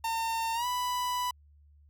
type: tone with pitch glide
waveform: 45% pulse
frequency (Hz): 908 to 990.2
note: A#5 to B5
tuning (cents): -46 to +4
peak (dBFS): -29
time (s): 0.04-1.31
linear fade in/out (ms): 5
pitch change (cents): +150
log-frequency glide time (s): 0.54-0.66
effects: added 73 Hz sine -56 dBFS peak until 1.89 s